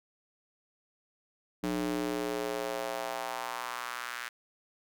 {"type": "tone with high-pass filter sweep", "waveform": "square", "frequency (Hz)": 60.2, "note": "B1", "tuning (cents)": -44, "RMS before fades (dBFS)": -35, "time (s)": [1.63, 4.29], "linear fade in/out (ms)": 10, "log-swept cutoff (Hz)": [240, 1600], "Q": 2.2, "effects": []}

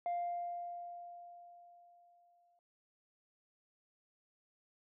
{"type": "tone with exponential decay", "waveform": "sine", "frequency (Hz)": 698.5, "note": "F5", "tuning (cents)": 0, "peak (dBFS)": -31, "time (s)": [0.06, 2.59], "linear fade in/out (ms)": 1, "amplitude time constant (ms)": 550, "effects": ["tanh soft clip ceiling -32 dBFS"]}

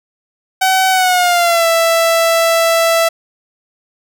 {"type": "tone with pitch glide", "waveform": "sawtooth", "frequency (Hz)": [757, 662.8], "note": ["F#5", "E5"], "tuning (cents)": [39, 9], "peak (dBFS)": -6, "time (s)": [0.61, 3.09], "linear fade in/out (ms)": 10, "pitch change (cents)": -230, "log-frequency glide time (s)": [0.9, 1.67], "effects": []}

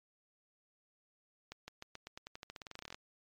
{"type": "accelerating click train", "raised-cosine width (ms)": 0.2, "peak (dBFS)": -28, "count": 22, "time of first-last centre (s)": [1.52, 2.945], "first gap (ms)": 160, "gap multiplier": 0.9, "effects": ["MP3 96 kbps"]}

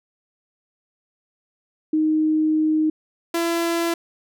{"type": "tone pair in turn", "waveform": ["sine", "sawtooth"], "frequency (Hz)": [311.1, 337], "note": ["D#4", "E4"], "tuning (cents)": [0, 38], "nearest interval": "minor second", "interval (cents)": 138, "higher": "second", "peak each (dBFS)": -16, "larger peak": "neither", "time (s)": [[1.93, 2.9], [3.34, 3.94]], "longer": "first", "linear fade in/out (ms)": 5, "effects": []}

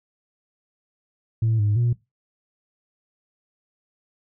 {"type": "tone with pitch steps", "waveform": "sine", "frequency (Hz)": [112.2, 104, 119.5], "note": ["A2", "G#2", "A#2"], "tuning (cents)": [34, 3, 43], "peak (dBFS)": -16, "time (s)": [1.42, 1.93], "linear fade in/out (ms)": 5, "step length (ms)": 170, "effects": ["noise-tail reverb RT60 0.2 s tail -19 dB re dry", "tanh soft clip ceiling -15 dBFS"]}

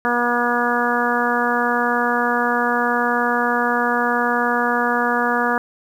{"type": "harmonic tone", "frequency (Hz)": 240.8, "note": "B3", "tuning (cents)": -44, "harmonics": [1, 2, 3, 4, 5, 6, 7], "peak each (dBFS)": [-24, -24, -24, -24, -24, -24, -24], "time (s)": [0.05, 5.58], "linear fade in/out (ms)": 0, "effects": ["8-bit"]}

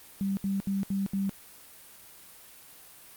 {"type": "tone bursts", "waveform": "sine", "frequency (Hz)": 196, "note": "G3", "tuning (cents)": 0, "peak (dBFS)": -26, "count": 5, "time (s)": [0.21, 1.294], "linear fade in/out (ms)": 0, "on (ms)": 160, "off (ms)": 71, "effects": ["white hiss -51 dBFS RMS until 3.16 s", "Opus 32 kbps"]}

